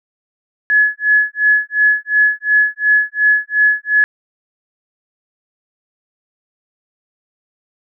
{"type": "tone with tremolo", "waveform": "sine", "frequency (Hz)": 1700, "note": "G#6", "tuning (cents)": 40, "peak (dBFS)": -7, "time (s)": [0.7, 4.04], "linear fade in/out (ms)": 0, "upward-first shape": "sine", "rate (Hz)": 2.8, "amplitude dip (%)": 100, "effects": []}